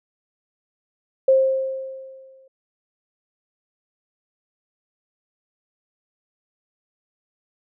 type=tone with exponential decay; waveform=sine; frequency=530 Hz; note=C5; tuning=22 cents sharp; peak=-10 dBFS; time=1.28-2.48 s; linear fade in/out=5 ms; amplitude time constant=260 ms; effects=none